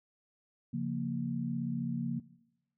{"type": "chord", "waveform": "sine", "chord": "Bb minor", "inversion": "first", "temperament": "equal", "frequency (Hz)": [138.59, 174.61, 233.1], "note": ["Db3", "F3", "Bb3"], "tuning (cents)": [0, 0, 0], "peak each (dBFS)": [-37, -37, -35], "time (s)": [0.73, 2.2], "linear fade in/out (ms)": 10, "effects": ["noise-tail reverb RT60 0.9 s tail -19 dB re dry"]}